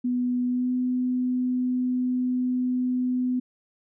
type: tone with pitch glide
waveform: sine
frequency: 247.4 to 251.4 Hz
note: B3 to B3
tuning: +3 to +31 cents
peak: -22 dBFS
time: 0.04-3.4 s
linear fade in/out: 10 ms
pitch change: +28 cents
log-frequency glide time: 0.47-0.72 s
effects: none